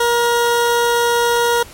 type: tone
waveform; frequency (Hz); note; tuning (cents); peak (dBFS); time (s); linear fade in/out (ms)
20% pulse; 473.8; A#4; +28; -8; 0-1.63; 5
effects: pink hiss -39 dBFS RMS until 1.73 s + MP3 64 kbps